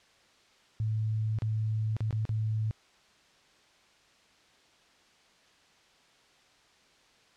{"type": "tone with dropouts", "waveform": "sine", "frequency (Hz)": 109.2, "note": "A2", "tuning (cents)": -13, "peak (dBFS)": -27, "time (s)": [0.8, 2.71], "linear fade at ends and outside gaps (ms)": 0, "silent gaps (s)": [[1.387, 1.421], [1.966, 2.006], [2.108, 2.127], [2.253, 2.292]], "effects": ["white hiss -62 dBFS RMS until 7.36 s", "low-pass 5000 Hz 12 dB/octave"]}